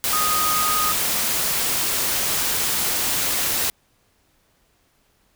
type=tone in noise; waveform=sine; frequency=1244.5 Hz; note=D#6; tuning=in tune; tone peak=-21 dBFS; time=0.13-0.92 s; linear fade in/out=0 ms; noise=white; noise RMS=-22 dBFS; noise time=0.04-3.7 s; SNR=-2 dB; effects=pink hiss -63 dBFS RMS until 5.35 s